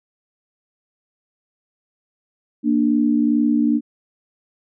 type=tone pair together; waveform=sine; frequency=233.1 / 295.4 Hz; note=A#3 / D4; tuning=0 / +10 cents; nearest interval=major third; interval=410 cents; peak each=-17 dBFS; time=2.63-3.81 s; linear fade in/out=50 ms; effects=none